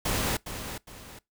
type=noise with echo; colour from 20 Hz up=pink; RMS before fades=-28 dBFS; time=0.05-0.37 s; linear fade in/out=5 ms; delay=410 ms; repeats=2; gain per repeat=-9 dB; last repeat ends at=1.19 s; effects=noise-tail reverb RT60 0.2 s tail -23 dB re dry